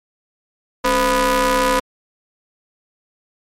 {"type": "ring-modulated tone", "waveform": "sawtooth", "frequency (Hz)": 240, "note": "B3", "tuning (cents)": -49, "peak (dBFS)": -7, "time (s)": [0.84, 1.8], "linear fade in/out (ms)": 10, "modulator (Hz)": 753, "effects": ["MP3 64 kbps"]}